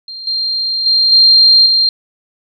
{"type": "tone with level steps", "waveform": "sine", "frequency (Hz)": 4186, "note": "C8", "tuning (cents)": 0, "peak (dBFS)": [-25, -14, -8, -4, -8], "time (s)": [0.08, 1.89], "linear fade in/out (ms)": 2, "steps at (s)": [0.27, 0.86, 1.12, 1.66], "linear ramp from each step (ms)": 2, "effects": []}